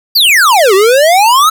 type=exponential two-way sweep; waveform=square; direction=down then up; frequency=4860 to 370 to 1327 Hz; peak=-5 dBFS; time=0.15-1.5 s; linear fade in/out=10 ms; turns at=0.74 s; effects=none